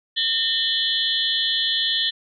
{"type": "tone cluster", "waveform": "sine", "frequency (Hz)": [1823, 3049, 3370, 3632, 4090], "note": ["A#6", "G7", "G#7", "A#7", "C8"], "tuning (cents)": [-39, -49, 25, -46, -40], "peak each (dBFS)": [-29, -25, -23, -28, -27], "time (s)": [0.16, 2.11], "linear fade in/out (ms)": 20, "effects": []}